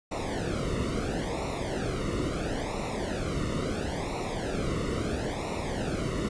brown noise with flanger, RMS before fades -31 dBFS, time 0.11-6.29 s, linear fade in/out 10 ms, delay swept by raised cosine 0.62 to 1.25 ms, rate 0.74 Hz, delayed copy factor -0.85, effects resampled to 22050 Hz

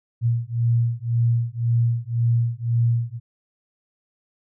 sine beating tone pair, 116.54 / 118.44 Hz, A#2 / A#2, 0 / +28 cents, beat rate 1.9 Hz, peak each -21 dBFS, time 0.21-3.2 s, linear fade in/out 50 ms, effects none

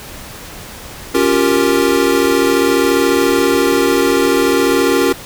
square chord, G half-diminished seventh, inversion second, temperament equal with one note detuned, 277.2 / 351.5 / 392 / 466.2 Hz, Db4 / F4 / G4 / Bb4, 0 / +11 / 0 / 0 cents, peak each -17 dBFS, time 1.14-5.13 s, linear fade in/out 10 ms, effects pink hiss -32 dBFS RMS until 5.25 s

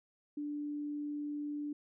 sine tone, 293.7 Hz, D4, in tune, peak -36 dBFS, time 0.37-1.73 s, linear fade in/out 5 ms, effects none

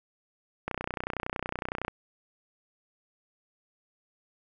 click train, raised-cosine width 0.5 ms, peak -16 dBFS, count 38, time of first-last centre 0.68-1.881 s, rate 30.8 Hz, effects none

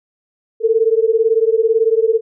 sine beating tone pair, 440 / 458 Hz, A4 / A#4, 0 / -31 cents, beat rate 18 Hz, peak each -14 dBFS, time 0.6-2.21 s, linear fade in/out 50 ms, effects none

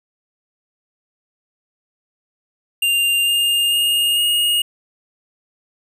square tone with pitch steps, 2794 / 2817 / 2840 / 2863 Hz, F7 / F7 / F7 / F7, 0 / +14 / +28 / +42 cents, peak -15 dBFS, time 2.82-4.62 s, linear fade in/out 5 ms, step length 450 ms, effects none

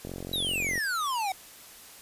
click train, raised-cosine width 2 ms, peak -24 dBFS, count 34, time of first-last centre 0.05-0.778 s, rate 45.3 Hz
square exponential sweep, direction down, 3952 to 740 Hz, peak -28 dBFS, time 0.33-1.32 s, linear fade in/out 2 ms
effects white hiss -49 dBFS RMS until 2.01 s + resampled to 32000 Hz

